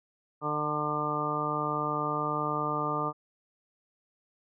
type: harmonic tone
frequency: 149.8 Hz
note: D3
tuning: 35 cents sharp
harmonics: 1 / 2 / 3 / 4 / 5 / 6 / 7 / 8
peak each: -37 / -37 / -37 / -38 / -39 / -37 / -38 / -31 dBFS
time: 0.41-3.13 s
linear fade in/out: 50 ms
effects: none